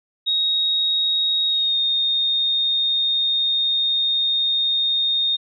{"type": "tone with pitch glide", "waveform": "sine", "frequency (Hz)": [3768, 3684], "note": ["A#7", "A#7"], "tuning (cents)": [18, -21], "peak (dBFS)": -17, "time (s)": [0.26, 5.37], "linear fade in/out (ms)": 20, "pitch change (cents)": -39, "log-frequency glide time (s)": [1.47, 1.77], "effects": []}